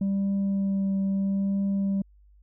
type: tone with vibrato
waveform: sine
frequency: 196 Hz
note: G3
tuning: in tune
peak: -20 dBFS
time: 0.01-2.02 s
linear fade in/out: 5 ms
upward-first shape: triangle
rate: 0.77 Hz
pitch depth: 15 cents each way
effects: tanh soft clip ceiling -22 dBFS + added 50 Hz sine -53 dBFS peak until 2.42 s